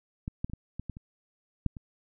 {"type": "clicks", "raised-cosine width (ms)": 5, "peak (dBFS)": [-21, -17, -29, -24, -23, -23, -30, -14, -29], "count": 9, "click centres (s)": [0.279, 0.445, 0.498, 0.535, 0.796, 0.897, 0.969, 1.663, 1.768], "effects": []}